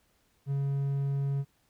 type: tone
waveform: triangle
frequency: 139 Hz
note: C#3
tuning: 5 cents sharp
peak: -25 dBFS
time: 0.46-1.45 s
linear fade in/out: 50 ms
effects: pink hiss -70 dBFS RMS until 1.69 s